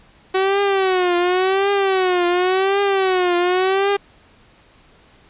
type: tone with vibrato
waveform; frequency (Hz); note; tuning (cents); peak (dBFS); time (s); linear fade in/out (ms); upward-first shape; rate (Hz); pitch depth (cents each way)
sawtooth; 375.1; F#4; +24; -11; 0.34-3.97; 10; triangle; 0.91; 130
effects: pink hiss -51 dBFS RMS until 5.29 s + resampled to 8000 Hz